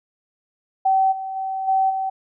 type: tone with level steps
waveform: sine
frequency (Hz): 767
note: G5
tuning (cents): -38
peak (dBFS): -14 / -26 / -23 / -15 / -21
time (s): 0.85-2.1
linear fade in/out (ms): 10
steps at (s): 1.11 / 1.35 / 1.67 / 1.89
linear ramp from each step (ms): 20
effects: none